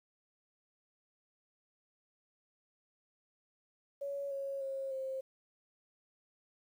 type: tone with pitch steps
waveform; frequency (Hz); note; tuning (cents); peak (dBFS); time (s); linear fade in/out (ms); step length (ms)
sine; 561 / 550.4 / 540 / 529.8; C#5 / C#5 / C#5 / C5; +21 / -12 / -45 / +22; -36; 4.01-5.21; 10; 300
effects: 11-bit